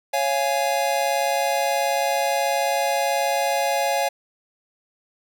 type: chord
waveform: square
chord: Db major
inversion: none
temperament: just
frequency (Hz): 554.4 / 693 / 831.5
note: Db5 / F5 / Ab5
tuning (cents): 0 / -14 / +2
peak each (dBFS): -25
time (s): 0.13-4.09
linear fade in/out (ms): 10
effects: none